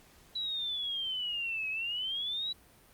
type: exponential two-way sweep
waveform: sine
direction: down then up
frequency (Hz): 3951 to 2538 to 3951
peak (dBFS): -32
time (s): 0.35-2.53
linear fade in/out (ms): 10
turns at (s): 1.69
effects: pink hiss -60 dBFS RMS until 2.93 s + Opus 48 kbps